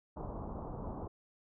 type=low-pass noise; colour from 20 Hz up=pink; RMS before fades=-42 dBFS; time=0.16-1.08 s; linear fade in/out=10 ms; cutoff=1100 Hz; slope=48 dB/octave; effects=none